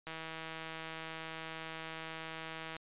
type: click train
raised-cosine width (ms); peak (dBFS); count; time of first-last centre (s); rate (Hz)
0.3; -27; 435; 0.07-2.766; 161
effects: resampled to 8000 Hz